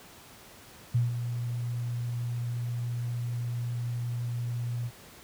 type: tone with ADSR envelope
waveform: sine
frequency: 120 Hz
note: B2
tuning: 49 cents flat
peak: -20 dBFS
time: 0.94-4.91 s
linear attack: 11 ms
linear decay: 160 ms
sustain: -9 dB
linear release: 51 ms
effects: pink hiss -51 dBFS RMS until 5.23 s + high-pass 60 Hz 12 dB/octave